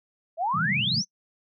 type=exponential sweep; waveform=sine; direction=up; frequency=622.3 to 6270 Hz; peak=-23 dBFS; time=0.37-1.05 s; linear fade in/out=50 ms
type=band-pass noise; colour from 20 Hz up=white; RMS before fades=-30 dBFS; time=0.53-1.02 s; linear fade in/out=20 ms; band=120 to 190 Hz; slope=48 dB/octave
effects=noise-tail reverb RT60 0.1 s tail -25 dB re dry